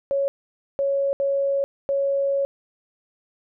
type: tone bursts at uneven times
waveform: sine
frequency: 554.4 Hz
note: C#5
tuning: in tune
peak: -19 dBFS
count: 4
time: 0.11-0.28 / 0.79-1.13 / 1.2-1.64 / 1.89-2.45 s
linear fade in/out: 0 ms
effects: none